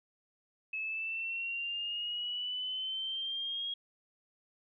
sine exponential sweep, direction up, 2585 to 3292 Hz, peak -34 dBFS, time 0.73-3.74 s, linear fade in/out 5 ms, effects none

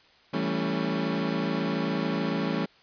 30% pulse chord, A dominant seventh, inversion second, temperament equal with one note detuned, 164.81 / 196 / 223.1 / 277.2 Hz, E3 / G3 / A3 / C#4, 0 / 0 / +24 / 0 cents, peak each -29 dBFS, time 0.33-2.66 s, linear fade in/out 10 ms, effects white hiss -58 dBFS RMS until 2.82 s + resampled to 11025 Hz

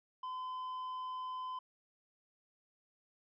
triangle tone with tanh clipping, 1020 Hz, C6, 44 cents flat, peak -40 dBFS, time 0.23-1.59 s, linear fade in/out 5 ms, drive 9 dB, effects none

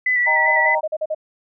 sine tone with vibrato, 1980 Hz, B6, 4 cents sharp, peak -15 dBFS, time 0.06-0.75 s, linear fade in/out 5 ms, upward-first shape square, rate 5 Hz, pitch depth 23 cents each way
sine chord, Eb major, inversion none, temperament equal, 622.3 / 784 / 932.3 Hz, Eb5 / G5 / Bb5, 0 / 0 / 0 cents, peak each -25 / -25 / -20 dBFS, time 0.26-0.81 s, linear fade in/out 20 ms
sine tone bursts, 622.3 Hz, D#5, in tune, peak -19 dBFS, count 8, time 0.47-1.148 s, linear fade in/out 10 ms, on 48 ms, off 42 ms
effects none

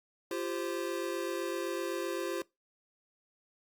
square chord, F suspended second, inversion none, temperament equal with one note detuned, 344.2 / 392 / 523.3 Hz, F4 / G4 / C5, -25 / 0 / 0 cents, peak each -37 / -39 / -40 dBFS, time 0.31-2.42 s, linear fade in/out 2 ms, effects noise-tail reverb RT60 0.2 s tail -21 dB re dry + Opus 48 kbps

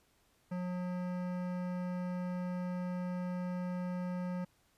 sine tone with hard clipping, 180 Hz, F#3, 47 cents flat, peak -37 dBFS, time 0.51-4.45 s, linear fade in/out 10 ms, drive 16 dB, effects pink hiss -71 dBFS RMS until 4.77 s + resampled to 32000 Hz

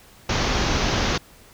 pink low-pass noise, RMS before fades -22 dBFS, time 0.29-1.18 s, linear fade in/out 5 ms, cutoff 6500 Hz, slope 96 dB/octave, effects pink hiss -50 dBFS RMS until 1.53 s

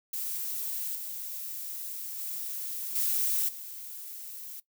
violet noise with level steps, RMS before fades -34 / -38 / -36 / -28 / -42 dBFS, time 0.13-4.6 s, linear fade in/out 5 ms, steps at 0.95 / 2.18 / 2.95 / 3.48 s, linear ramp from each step 10 ms, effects noise-tail reverb RT60 0.1 s tail -17 dB re dry

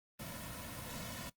pink noise with comb filter, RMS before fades -45 dBFS, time 0.19-1.3 s, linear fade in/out 10 ms, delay 2.5 ms, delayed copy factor -0.75, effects noise-tail reverb RT60 0.1 s tail -18 dB re dry + Opus 32 kbps

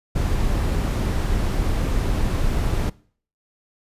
brown noise, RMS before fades -21 dBFS, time 0.15-2.9 s, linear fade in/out 10 ms, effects noise-tail reverb RT60 0.5 s tail -22 dB re dry + resampled to 32000 Hz

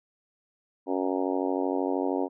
harmonic tone, 93 Hz, F#2, 9 cents sharp, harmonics 3 / 4 / 5 / 6 / 7 / 8 / 9 / 10, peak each -29 / -31 / -33 / -35 / -36 / -37 / -38 / -39 dBFS, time 0.86-2.29 s, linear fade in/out 50 ms, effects none

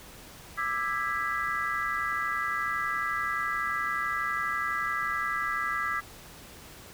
sine chord, E dominant seventh, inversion third, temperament just, 1186.7 / 1318.5 / 1648.1 / 1977.8 Hz, D6 / E6 / G#6 / B6, +18 / 0 / -14 / +2 cents, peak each -33 dBFS, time 0.57-6.01 s, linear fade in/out 20 ms, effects pink hiss -48 dBFS RMS until 6.93 s

